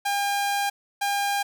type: tone pair in turn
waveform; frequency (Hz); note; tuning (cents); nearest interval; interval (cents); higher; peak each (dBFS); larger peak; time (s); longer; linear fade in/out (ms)
sawtooth; 805 / 805; G5 / G5; +46 / +46; unison; 0; neither; -19; neither; 0.05-0.7 / 1.01-1.43; first; 10
effects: 10-bit